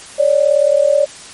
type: tone pair together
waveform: sine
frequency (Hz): 557 / 595.5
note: C#5 / D5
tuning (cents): +8 / +24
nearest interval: minor second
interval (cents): 116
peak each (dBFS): -12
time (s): 0.18-1.06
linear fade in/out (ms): 20
effects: white hiss -35 dBFS RMS until 1.33 s + MP3 48 kbps